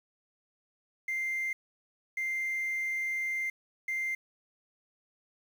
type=tone bursts at uneven times; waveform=triangle; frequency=2093 Hz; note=C7; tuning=in tune; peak=-27 dBFS; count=3; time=1.08-1.53 / 2.17-3.5 / 3.88-4.15 s; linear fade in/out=5 ms; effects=tanh soft clip ceiling -26 dBFS + 9-bit